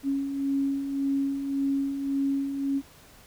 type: beating tone pair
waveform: sine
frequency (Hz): 274.3 / 276.1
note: C#4 / C#4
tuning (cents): -18 / -7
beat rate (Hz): 1.8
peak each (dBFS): -34 / -25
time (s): 0.03-2.82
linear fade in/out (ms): 50
effects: pink hiss -53 dBFS RMS until 3.26 s